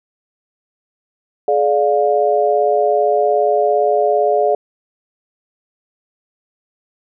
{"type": "chord", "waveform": "sine", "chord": "D diminished", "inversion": "second", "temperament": "just", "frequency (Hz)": [422.9, 587.3, 704.8], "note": ["Ab4", "D5", "F5"], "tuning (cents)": [31, 0, 16], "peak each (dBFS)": -16, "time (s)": [1.48, 4.55], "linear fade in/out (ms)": 2, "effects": []}